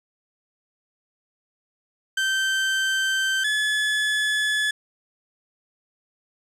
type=tone pair in turn; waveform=30% pulse; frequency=1554 / 1714.2 Hz; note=G6 / A6; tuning=-16 / -46 cents; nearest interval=major second; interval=170 cents; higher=second; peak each=-18 dBFS; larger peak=neither; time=2.17-3.44 / 3.44-4.71 s; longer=neither; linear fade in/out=5 ms; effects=low-pass 9000 Hz 12 dB/octave + 10-bit